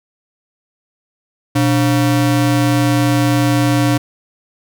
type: ring-modulated tone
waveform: square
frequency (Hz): 207.7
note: G#3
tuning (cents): 0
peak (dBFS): -9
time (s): 1.55-3.98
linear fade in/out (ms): 10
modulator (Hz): 85.7
effects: none